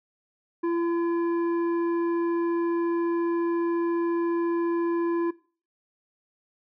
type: tone with hard clipping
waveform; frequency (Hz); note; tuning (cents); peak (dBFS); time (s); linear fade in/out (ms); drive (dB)
sine; 339.3; F4; -50; -25; 0.63-5.31; 10; 10
effects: noise-tail reverb RT60 0.4 s tail -20 dB re dry + low-pass 2000 Hz 12 dB/octave